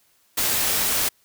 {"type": "noise", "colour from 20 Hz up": "white", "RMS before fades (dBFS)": -22, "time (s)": [0.37, 1.09], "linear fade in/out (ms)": 10, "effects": ["white hiss -62 dBFS RMS until 1.24 s"]}